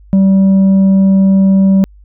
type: tone with tanh clipping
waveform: sine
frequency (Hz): 193.1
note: G3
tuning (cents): -26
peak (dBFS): -6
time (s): 0.13-1.84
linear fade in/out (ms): 0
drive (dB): 4
effects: added 50 Hz sine -37 dBFS peak until 2.04 s